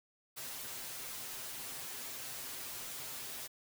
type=noise with comb filter; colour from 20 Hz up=white; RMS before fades=-44 dBFS; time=0.36-3.48 s; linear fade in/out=20 ms; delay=7.7 ms; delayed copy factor=+0.95; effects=none

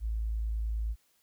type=tone; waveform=sine; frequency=54.8 Hz; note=A1; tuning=6 cents flat; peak=-29 dBFS; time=0-0.96 s; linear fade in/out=50 ms; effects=white hiss -70 dBFS RMS until 1.22 s

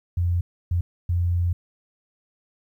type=tone bursts at uneven times; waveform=sine; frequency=87.31 Hz; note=F2; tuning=in tune; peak=-19 dBFS; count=3; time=0.17-0.41 / 0.71-0.81 / 1.09-1.53 s; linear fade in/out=5 ms; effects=10-bit

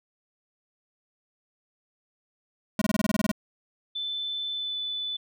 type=tone bursts; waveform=square; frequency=210.1 Hz; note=G#3; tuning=20 cents sharp; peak=-23 dBFS; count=11; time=2.79-3.315 s; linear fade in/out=2 ms; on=25 ms; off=25 ms
type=tone with pitch glide; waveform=sine; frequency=3520 to 3492 Hz; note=A7 to A7; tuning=0 to -14 cents; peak=-29 dBFS; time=3.95-5.17 s; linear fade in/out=10 ms; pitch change=-14 cents; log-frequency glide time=4.53-4.77 s
effects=none

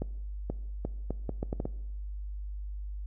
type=accelerating click train; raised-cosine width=2 ms; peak=-19 dBFS; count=9; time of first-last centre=0.02-1.654 s; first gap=480 ms; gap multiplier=0.73; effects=noise-tail reverb RT60 1.0 s tail -20 dB re dry + added 50 Hz sine -35 dBFS peak until 3.06 s

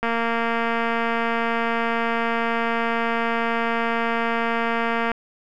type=click train; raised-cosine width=0.5 ms; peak=-9 dBFS; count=1176; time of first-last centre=0.03-5.117 s; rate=231 Hz; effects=none

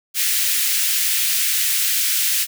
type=high-pass noise; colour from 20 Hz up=white; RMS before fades=-19 dBFS; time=0.14-2.47 s; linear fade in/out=50 ms; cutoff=1800 Hz; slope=24 dB/octave; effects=none

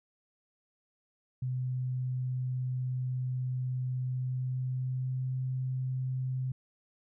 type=tone with pitch glide; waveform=sine; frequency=127.4 to 129.33 Hz; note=C3 to C3; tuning=-46 to -20 cents; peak=-30 dBFS; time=1.42-6.52 s; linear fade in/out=5 ms; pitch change=+26 cents; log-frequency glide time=4.02-5.36 s; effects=none

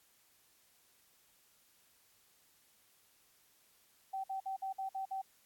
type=tone bursts; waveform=sine; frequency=771 Hz; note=G5; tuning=29 cents flat; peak=-36 dBFS; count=7; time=4.13-5.218 s; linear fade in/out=10 ms; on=110 ms; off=53 ms; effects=white hiss -69 dBFS RMS until 5.45 s + AAC 64 kbps

